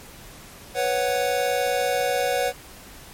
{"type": "chord", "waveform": "square", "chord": "B suspended second", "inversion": "none", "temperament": "equal", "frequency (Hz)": [493.9, 554.4, 740], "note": ["B4", "C#5", "F#5"], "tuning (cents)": [0, 0, 0], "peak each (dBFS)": -26, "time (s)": [0.74, 2.53], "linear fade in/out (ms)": 50, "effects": ["pink hiss -44 dBFS RMS until 3.13 s", "MP3 64 kbps"]}